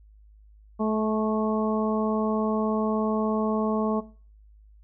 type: harmonic tone with a mistuned harmonic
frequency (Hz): 216.6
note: A3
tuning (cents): -27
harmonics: 1 / 2 / 3 / 4 / 5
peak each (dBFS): -24 / -29 / -32 / -35 / -34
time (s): 0.79-4.01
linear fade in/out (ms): 20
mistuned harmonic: 5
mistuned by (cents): +20
effects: noise-tail reverb RT60 0.4 s tail -18 dB re dry + added 52 Hz sine -50 dBFS peak until 4.83 s